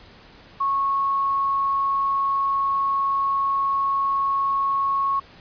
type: tone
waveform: sine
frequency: 1100 Hz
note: C#6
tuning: 14 cents flat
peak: -19 dBFS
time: 0.6-5.2 s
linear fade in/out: 10 ms
effects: pink hiss -48 dBFS RMS until 5.4 s + resampled to 11025 Hz